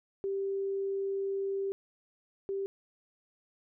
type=tone pair in turn; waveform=sine; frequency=392 / 392 Hz; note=G4 / G4; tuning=0 / 0 cents; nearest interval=unison; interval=0 cents; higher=neither; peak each=-30 / -31 dBFS; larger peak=first; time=0.24-1.72 / 2.49-2.66 s; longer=first; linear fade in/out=0 ms; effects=none